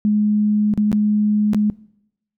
sine tone with dropouts, 210 Hz, G#3, 19 cents sharp, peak -13 dBFS, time 0.05-1.7 s, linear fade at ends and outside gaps 0 ms, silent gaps 0.738-0.776 / 0.917-0.928 / 1.534-1.546 s, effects noise-tail reverb RT60 0.8 s tail -22 dB re dry

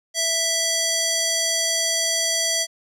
square tone with band-pass filter, 659.3 Hz, E5, in tune, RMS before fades -22 dBFS, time 0.14-2.67 s, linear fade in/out 50 ms, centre 6200 Hz, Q 1.6, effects none

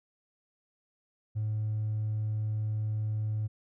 sine tone with hard clipping, 107.5 Hz, A2, 40 cents flat, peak -29 dBFS, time 1.35-3.48 s, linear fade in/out 20 ms, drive 1 dB, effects none

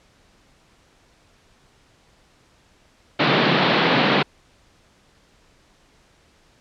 pink band-pass noise, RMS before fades -18 dBFS, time 3.19-4.23 s, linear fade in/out 10 ms, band 140 to 4200 Hz, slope 48 dB/octave, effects pink hiss -57 dBFS RMS until 6.6 s + low-pass 7000 Hz 12 dB/octave

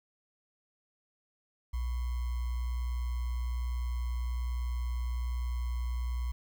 sine tone with sample-and-hold, 60.6 Hz, B1, 32 cents flat, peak -30 dBFS, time 1.73-6.32 s, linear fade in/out 10 ms, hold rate 1050 Hz, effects none

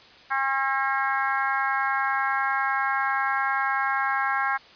harmonic tone, 269.9 Hz, C#4, 46 cents flat, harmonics 3 / 4 / 5 / 6 / 7 / 8, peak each -28 / -28 / -30 / -27 / -35 / -35 dBFS, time 0.3-4.58 s, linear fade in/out 20 ms, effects white hiss -50 dBFS RMS until 4.75 s + resampled to 11025 Hz

